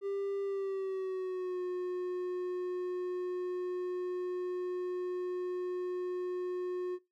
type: tone with pitch glide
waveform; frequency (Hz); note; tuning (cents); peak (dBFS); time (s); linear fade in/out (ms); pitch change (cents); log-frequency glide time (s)
triangle; 396.5 to 361.5; G4 to F#4; +20 to -40; -31; 0.01-6.99; 50; -160; 0.43-1.61
effects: noise-tail reverb RT60 0.2 s tail -18 dB re dry